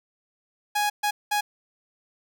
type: tone bursts at uneven times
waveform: sawtooth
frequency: 830.6 Hz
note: G#5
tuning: in tune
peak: -18 dBFS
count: 3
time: 0.75-0.9 / 1.03-1.11 / 1.31-1.41 s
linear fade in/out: 10 ms
effects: none